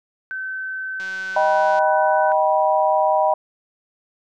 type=tone with pitch glide; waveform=sine; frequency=1534 to 1500.7 Hz; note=G6 to F#6; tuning=-38 to +24 cents; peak=-25 dBFS; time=0.31-2.32 s; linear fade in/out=0 ms; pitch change=-38 cents; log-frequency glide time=1.04-1.66 s
type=click train; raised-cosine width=0.2 ms; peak=-22 dBFS; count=150; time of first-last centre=1-1.788 s; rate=189 Hz
type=chord; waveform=sine; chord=Eb augmented; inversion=none; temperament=just; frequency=622.3 / 777.8 / 972.3 Hz; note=Eb5 / G5 / B5; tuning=0 / -14 / -27 cents; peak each=-18 / -19 / -20 dBFS; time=1.36-3.34 s; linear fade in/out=5 ms
effects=none